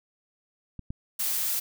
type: clicks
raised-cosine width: 5 ms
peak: -26 / -21 dBFS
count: 2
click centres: 0.793 / 0.905 s
type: noise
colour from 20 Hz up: blue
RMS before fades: -28 dBFS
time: 1.19-1.6 s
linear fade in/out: 10 ms
effects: none